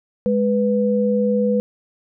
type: tone pair together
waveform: sine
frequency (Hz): 207.9 / 493.9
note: G#3 / B4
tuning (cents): +2 / 0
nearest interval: octave + minor third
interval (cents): 1498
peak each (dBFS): -18 / -18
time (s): 0.26-1.6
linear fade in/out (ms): 0
effects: none